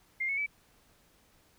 sine tone with pitch steps, 2111 / 2203 / 2299 Hz, C7 / C#7 / D7, +15 / -11 / -37 cents, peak -29 dBFS, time 0.2-0.464 s, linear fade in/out 10 ms, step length 88 ms, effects pink hiss -65 dBFS RMS until 1.58 s

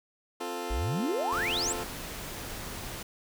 20% pulse chord, F major, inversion second, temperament equal, 261.6 / 349.2 / 440 Hz, C4 / F4 / A4, 0 / 0 / 0 cents, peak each -36 / -32 / -32 dBFS, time 0.4-1.84 s, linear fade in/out 10 ms
sine exponential sweep, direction up, 45.95 to 8380 Hz, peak -28 dBFS, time 0.7-1.73 s, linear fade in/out 10 ms
pink noise, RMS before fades -39 dBFS, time 1.32-3.03 s, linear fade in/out 5 ms
effects none

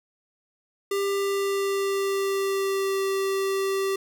square tone with pitch glide, 397.3 to 388.9 Hz, G4 to G4, +23 to -14 cents, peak -24 dBFS, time 0.91-3.96 s, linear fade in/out 5 ms, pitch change -37 cents, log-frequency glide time 1.05-3.03 s, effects 9-bit

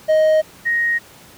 triangle / sine tone pair in turn, 625 / 1872.9 Hz, D#5 / A#6, +8 / +8 cents, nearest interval octave + perfect fifth, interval 1900 cents, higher second, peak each -9 / -15 dBFS, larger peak first, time 0.08-0.42 / 0.65-0.99 s, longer neither, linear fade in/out 20 ms, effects pink hiss -44 dBFS RMS until 1.37 s + high-pass 80 Hz 12 dB/octave

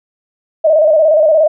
sine tone with vibrato, 622.3 Hz, D#5, in tune, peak -6 dBFS, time 0.64-1.48 s, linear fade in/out 10 ms, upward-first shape square, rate 17 Hz, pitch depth 62 cents each way, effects none

